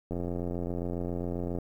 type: click train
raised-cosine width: 2 ms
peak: -21 dBFS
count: 130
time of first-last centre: 0.11-1.586 s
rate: 87.4 Hz
effects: 10-bit